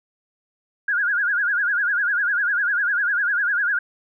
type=tone with vibrato; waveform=sine; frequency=1540 Hz; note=G6; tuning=31 cents flat; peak=-18 dBFS; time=0.88-3.79 s; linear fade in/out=5 ms; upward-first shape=sine; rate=10 Hz; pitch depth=160 cents each way; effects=none